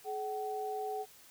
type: tone pair together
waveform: sine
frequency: 425.4 / 758 Hz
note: G#4 / F#5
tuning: +42 / +42 cents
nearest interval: minor seventh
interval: 1000 cents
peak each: -38 / -37 dBFS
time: 0.04-1.06 s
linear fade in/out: 50 ms
effects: white hiss -58 dBFS RMS until 1.3 s